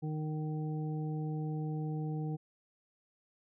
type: harmonic tone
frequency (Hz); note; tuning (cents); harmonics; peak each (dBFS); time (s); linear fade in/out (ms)
154.2; D#3; -15; 1 / 2 / 3 / 5; -34 / -42 / -46 / -49; 0.02-2.37; 20
effects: none